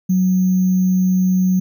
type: tone with sample-and-hold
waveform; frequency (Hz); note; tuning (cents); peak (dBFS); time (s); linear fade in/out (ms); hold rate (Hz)
sine; 185; F#3; 0; -12; 0.09-1.6; 10; 6300
effects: none